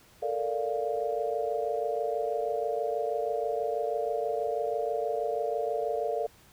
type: chord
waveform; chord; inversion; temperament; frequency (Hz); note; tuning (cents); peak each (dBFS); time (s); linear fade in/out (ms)
sine; Bb major seventh; third; equal; 440 / 466.2 / 587.3 / 698.5; A4 / Bb4 / D5 / F5; 0 / 0 / 0 / 0; -33; 0.22-6.27; 10
effects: pink hiss -58 dBFS RMS until 6.52 s